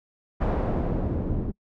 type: noise with low-pass filter sweep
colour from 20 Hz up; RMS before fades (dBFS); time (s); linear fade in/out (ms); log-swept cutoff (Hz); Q
pink; -26; 0.4-1.52; 20; 900 to 280; 0.86
effects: noise-tail reverb RT60 0.1 s tail -26 dB re dry